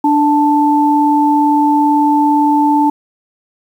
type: tone pair together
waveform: sine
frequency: 293.7 / 881.1 Hz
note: D4 / A5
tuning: 0 / +2 cents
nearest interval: octave + perfect fifth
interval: 1902 cents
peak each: -11 dBFS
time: 0.04-2.9 s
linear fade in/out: 5 ms
effects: 7-bit